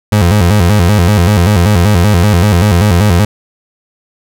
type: tone with vibrato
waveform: 30% pulse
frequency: 95.1 Hz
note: F#2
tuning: 48 cents sharp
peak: -3 dBFS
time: 0.12-3.25 s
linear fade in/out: 5 ms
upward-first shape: square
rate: 5.2 Hz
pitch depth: 170 cents each way
effects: none